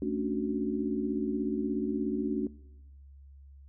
sine chord, D major seventh, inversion second, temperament equal, 220 / 277.2 / 293.7 / 370 Hz, A3 / C#4 / D4 / F#4, 0 / 0 / 0 / 0 cents, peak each -34 dBFS, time 0.02-2.47 s, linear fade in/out 2 ms, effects noise-tail reverb RT60 0.9 s tail -21 dB re dry + added 69 Hz sine -49 dBFS peak until 3.68 s

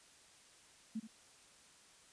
sine tone with echo, 221.1 Hz, A3, 9 cents sharp, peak -37 dBFS, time 0.95-1 s, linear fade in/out 10 ms, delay 75 ms, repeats 1, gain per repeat -11 dB, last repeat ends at 1.075 s, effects white hiss -63 dBFS RMS until 2.12 s + resampled to 22050 Hz

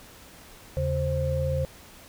sine tone cluster, 80.8 / 139.7 / 527 Hz, E2 / C#3 / C5, -34 / +14 / +12 cents, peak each -28 dBFS, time 0.77-1.65 s, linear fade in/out 0 ms, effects pink hiss -49 dBFS RMS until 2.08 s

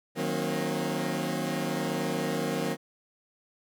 20% pulse chord, C half-diminished seventh, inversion first, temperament equal with one note detuned, 155.56 / 185 / 233.1 / 267 Hz, Eb3 / Gb3 / Bb3 / C4, 0 / 0 / 0 / +35 cents, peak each -29 dBFS, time 0.15-2.77 s, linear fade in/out 50 ms, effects none

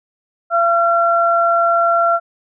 sine tone pair together, 680 / 1363.9 Hz, F5 / F6, -46 / -41 cents, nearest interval octave, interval 1205 cents, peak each -14 dBFS, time 0.5-2.2 s, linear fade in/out 50 ms, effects none

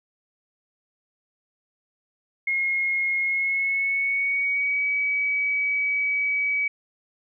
sine tone with pitch glide, 2154 to 2276 Hz, C7 to C#7, +50 to +45 cents, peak -21 dBFS, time 2.47-6.68 s, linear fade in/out 5 ms, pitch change +95 cents, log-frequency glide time 3.2-4.84 s, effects none

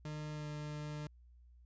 40% pulse tone with pitch glide, 151.6 to 149.86 Hz, D#3 to D3, -45 to +35 cents, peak -40 dBFS, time 0.05-1.07 s, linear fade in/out 2 ms, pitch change -20 cents, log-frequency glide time 0.33-0.47 s, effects added 60 Hz sine -58 dBFS peak until 1.65 s + resampled to 16000 Hz

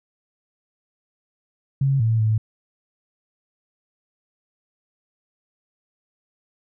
sine tone with pitch steps, 136.8 / 112.5 / 109.3 Hz, C#3 / A2 / A2, -23 / +39 / -11 cents, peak -16 dBFS, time 1.81-2.38 s, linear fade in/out 5 ms, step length 190 ms, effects none

